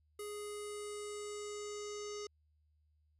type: tone with low-pass filter sweep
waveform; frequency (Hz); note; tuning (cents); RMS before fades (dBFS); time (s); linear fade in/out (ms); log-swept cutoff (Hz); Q
square; 415.3; G#4; 0; -44; 0.19-2.27; 5; 11000 to 6000; 4.5
effects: added 76 Hz sine -70 dBFS peak until 3.19 s